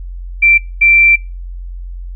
sine tone bursts at uneven times, 2349 Hz, D7, in tune, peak -5 dBFS, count 2, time 0.42-0.58 / 0.81-1.16 s, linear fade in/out 10 ms, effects noise-tail reverb RT60 0.3 s tail -25 dB re dry + added 44 Hz sine -23 dBFS peak until 2.15 s

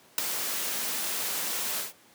white noise with ADSR envelope, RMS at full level -21 dBFS, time 0.18-1.93 s, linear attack 3 ms, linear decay 8 ms, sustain -10 dB, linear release 140 ms, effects pink hiss -57 dBFS RMS until 2.14 s + high-pass 200 Hz 12 dB/octave

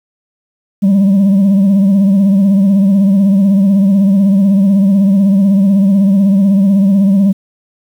sine tone with vibrato, 196.1 Hz, G3, 1 cent sharp, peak -3 dBFS, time 0.82-7.33 s, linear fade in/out 20 ms, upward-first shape triangle, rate 16 Hz, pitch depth 81 cents each way, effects tanh soft clip ceiling -5 dBFS + 7-bit

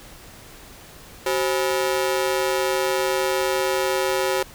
sawtooth ring-modulated tone, 454.4 Hz, A#4, 44 cents flat, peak -13 dBFS, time 1.26-4.43 s, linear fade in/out 5 ms, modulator 75.6 Hz, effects pink hiss -44 dBFS RMS until 4.54 s

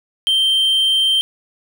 triangle tone, 3137 Hz, G7, 1 cent sharp, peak -11 dBFS, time 0.27-1.21 s, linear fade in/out 0 ms, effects none

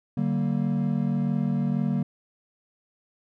triangle chord, G minor, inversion second, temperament equal with one note detuned, 146.83 / 191.19 / 233.1 Hz, D3 / G3 / Bb3, 0 / -43 / 0 cents, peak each -25 dBFS, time 0.17-2.03 s, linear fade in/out 5 ms, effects none

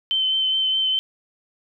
sine tone with vibrato, 3079 Hz, G7, 32 cents flat, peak -18 dBFS, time 0.11-0.99 s, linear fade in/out 0 ms, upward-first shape triangle, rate 4.8 Hz, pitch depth 18 cents each way, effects none

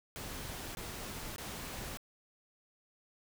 pink noise bursts, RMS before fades -43 dBFS, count 3, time 0.16-1.972 s, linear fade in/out 0 ms, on 590 ms, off 21 ms, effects none

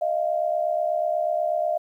sine tone pair together, 621 / 689.2 Hz, D#5 / F5, -3 / -23 cents, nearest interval major second, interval 180 cents, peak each -24 dBFS, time 0.01-1.78 s, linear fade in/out 10 ms, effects 10-bit

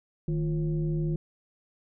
sine tone with frequency modulation, 155.6 Hz, D#3, in tune, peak -25 dBFS, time 0.28-1.16 s, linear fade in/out 2 ms, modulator 192 Hz, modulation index 0.71, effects none

